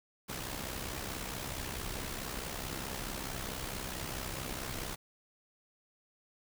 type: noise with amplitude modulation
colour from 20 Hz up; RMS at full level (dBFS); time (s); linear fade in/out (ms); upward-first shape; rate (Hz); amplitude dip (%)
pink; -37; 0.28-4.96; 20; sine; 64.6; 60
effects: none